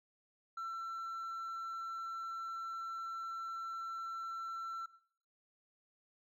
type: tone with hard clipping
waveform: sine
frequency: 1344 Hz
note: E6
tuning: 33 cents sharp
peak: -40 dBFS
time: 0.57-4.86 s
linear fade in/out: 5 ms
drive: 2 dB
effects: noise-tail reverb RT60 0.6 s tail -18 dB re dry